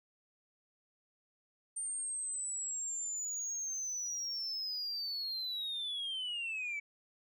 sine linear sweep, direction down, 8870 to 2268 Hz, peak -34 dBFS, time 1.76-6.8 s, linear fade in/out 10 ms, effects tanh soft clip ceiling -34 dBFS

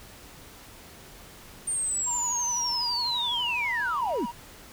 sine linear sweep, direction down, 8870 to 177.6 Hz, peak -25 dBFS, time 1.67-4.26 s, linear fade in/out 10 ms
triangle tone with vibrato, 961 Hz, B5, 48 cents flat, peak -30 dBFS, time 2.06-4.32 s, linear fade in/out 20 ms, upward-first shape triangle, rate 12 Hz, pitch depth 58 cents each way
effects tanh soft clip ceiling -19 dBFS + pink hiss -48 dBFS RMS until 4.72 s

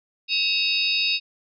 sine tone cluster, 2550 / 2746 / 3781 / 4548 / 5050 Hz, D#7 / F7 / A#7 / C#8 / D#8, +42 / -30 / +24 / +44 / +25 cents, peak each -27 / -27 / -24 / -28 / -27 dBFS, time 0.28-1.2 s, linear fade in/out 50 ms, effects none

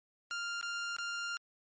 sawtooth tone with dropouts, 1396.9 Hz, F6, in tune, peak -32 dBFS, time 0.31-1.37 s, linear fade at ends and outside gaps 0 ms, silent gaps 0.612-0.628 / 0.965-0.985 s, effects MP3 32 kbps

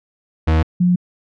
40% pulse / sine tone pair in turn, 79.5 / 178.47 Hz, D#2 / F3, +38 / +38 cents, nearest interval octave + major second, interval 1400 cents, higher second, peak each -11 dBFS, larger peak neither, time 0.47-0.63 / 0.8-0.96 s, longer neither, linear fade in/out 10 ms, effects low-pass 3000 Hz 12 dB/octave

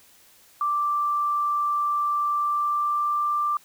sine tone with pitch glide, 1174.7 to 1182.2 Hz, D6 to D6, 0 to +11 cents, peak -21 dBFS, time 0.61-3.57 s, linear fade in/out 2 ms, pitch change +11 cents, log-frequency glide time 2.3-3.28 s, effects white hiss -55 dBFS RMS until 3.64 s

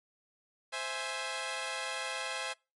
10% pulse chord, C augmented, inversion none, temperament equal with one note detuned, 523.3 / 659.3 / 833.5 Hz, C5 / E5 / G#5, 0 / 0 / +6 cents, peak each -31 dBFS, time 0.72-2.54 s, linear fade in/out 20 ms, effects noise-tail reverb RT60 0.3 s tail -26 dB re dry + MP3 48 kbps

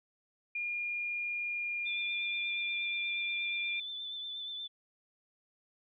sine tone with pitch glide, 2418 to 2389 Hz, D7 to D7, +50 to +29 cents, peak -33 dBFS, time 0.55-3.8 s, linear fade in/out 5 ms, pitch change -21 cents, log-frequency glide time 1.47-2.93 s
sine tone with vibrato, 3520 Hz, A7, in tune, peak -38 dBFS, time 1.85-4.68 s, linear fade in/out 20 ms, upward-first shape sine, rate 8.4 Hz, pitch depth 27 cents each way
effects none

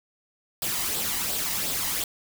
white noise with flanger, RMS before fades -28 dBFS, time 0.62-2.04 s, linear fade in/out 2 ms, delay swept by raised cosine 0.23 to 1.04 ms, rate 2.8 Hz, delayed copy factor +0.5, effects none

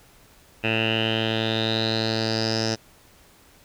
10% pulse tone with low-pass filter sweep, 111.5 Hz, A2, 23 cents sharp, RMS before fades -24 dBFS, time 0.63-2.76 s, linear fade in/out 20 ms, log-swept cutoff 2600 to 5500 Hz, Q 8.9, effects pink hiss -54 dBFS RMS until 3.64 s

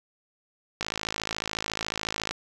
click train, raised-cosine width 0.2 ms, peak -11 dBFS, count 82, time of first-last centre 0.81-2.31 s, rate 54 Hz, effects none

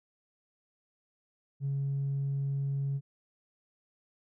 triangle tone with tanh clipping, 138.59 Hz, C#3, in tune, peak -29 dBFS, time 1.6-3.01 s, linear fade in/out 50 ms, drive 5 dB, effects none

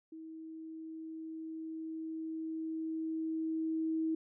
sine tone with level ramp, 320.5 Hz, E4, 49 cents flat, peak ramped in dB -45 to -30 dBFS, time 0.12-4.15 s, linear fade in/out 5 ms, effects none

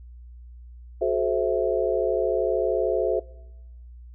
sine chord, F# half-diminished seventh, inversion none, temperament equal with one note detuned, 370 / 430.2 / 523.3 / 659.3 Hz, F#4 / A4 / C5 / E5, 0 / -39 / 0 / 0 cents, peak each -26 dBFS, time 1.01-3.2 s, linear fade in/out 10 ms, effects noise-tail reverb RT60 1.0 s tail -23 dB re dry + added 60 Hz sine -41 dBFS peak until 4.14 s

